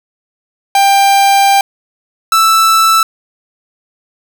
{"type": "tone pair in turn", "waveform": "45% pulse", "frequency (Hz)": [792, 1321.3], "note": ["G5", "E6"], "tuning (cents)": [18, 4], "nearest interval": "major sixth", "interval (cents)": 886, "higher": "second", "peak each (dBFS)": -6, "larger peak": "neither", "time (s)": [[0.75, 1.61], [2.32, 3.03]], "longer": "first", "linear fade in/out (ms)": 2, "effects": []}